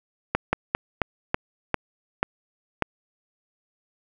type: slowing click train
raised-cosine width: 0.5 ms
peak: -5 dBFS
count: 8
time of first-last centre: 0.35-2.823 s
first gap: 180 ms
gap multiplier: 1.22
effects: none